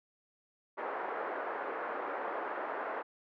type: band-pass noise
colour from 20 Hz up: pink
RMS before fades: -38 dBFS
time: 0.77-3.03 s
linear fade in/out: 20 ms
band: 410 to 1600 Hz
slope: 24 dB/octave
effects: none